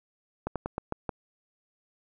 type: slowing click train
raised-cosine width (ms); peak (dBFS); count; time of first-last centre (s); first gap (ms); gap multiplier
1; -16; 6; 0.47-1.092; 87; 1.18
effects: none